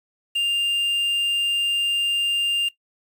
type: tone with quantisation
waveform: triangle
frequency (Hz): 2800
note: F7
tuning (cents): +4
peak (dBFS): -17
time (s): 0.35-2.69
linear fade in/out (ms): 10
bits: 7
effects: noise-tail reverb RT60 0.1 s tail -17 dB re dry